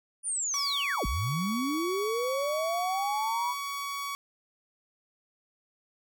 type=linear two-way sweep; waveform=sine; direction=down then up; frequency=9580 to 44.47 to 995 Hz; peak=-28 dBFS; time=0.23-3.55 s; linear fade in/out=50 ms; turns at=1.06 s
type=tone; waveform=sawtooth; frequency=1126 Hz; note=C#6; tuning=27 cents sharp; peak=-29 dBFS; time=0.54-4.15 s; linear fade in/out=0 ms
effects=none